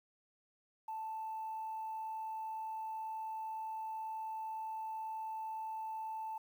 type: tone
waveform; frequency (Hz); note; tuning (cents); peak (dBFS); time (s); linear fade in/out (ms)
sine; 881; A5; +2; -38; 0.88-6.38; 5
effects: tanh soft clip ceiling -35 dBFS + 11-bit